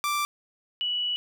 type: tone pair in turn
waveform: sawtooth / sine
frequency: 1174.7 / 2945 Hz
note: D6 / F#7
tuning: 0 / -9 cents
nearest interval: octave + major third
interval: 1591 cents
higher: second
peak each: -21 / -25 dBFS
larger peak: first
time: 0.04-0.25 / 0.81-1.16 s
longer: second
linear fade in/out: 0 ms
effects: none